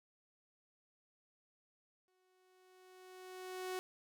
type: tone with exponential growth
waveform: sawtooth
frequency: 370 Hz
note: F#4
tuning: in tune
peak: -34 dBFS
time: 2.08-3.79 s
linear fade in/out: 0 ms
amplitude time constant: 370 ms
effects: none